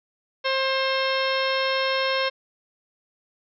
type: harmonic tone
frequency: 531 Hz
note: C5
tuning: 25 cents sharp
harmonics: 1 / 2 / 3 / 4 / 5 / 6 / 7 / 8 / 10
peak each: -25 / -28 / -30 / -31 / -32 / -33 / -33 / -34 / -35 dBFS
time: 0.44-2.3 s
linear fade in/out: 20 ms
effects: none